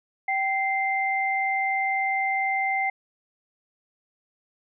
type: tone pair together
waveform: sine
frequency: 775 / 2086 Hz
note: G5 / C7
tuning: -20 / -6 cents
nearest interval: octave + perfect fourth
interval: 1714 cents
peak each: -25 dBFS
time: 0.28-2.9 s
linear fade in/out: 5 ms
effects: none